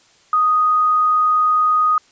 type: tone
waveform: sine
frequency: 1244.5 Hz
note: D#6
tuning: in tune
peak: -12 dBFS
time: 0.33-1.98 s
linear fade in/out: 2 ms
effects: white hiss -53 dBFS RMS until 2.11 s + resampled to 16000 Hz